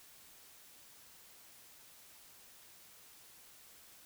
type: silence
effects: white hiss -59 dBFS RMS until 4.05 s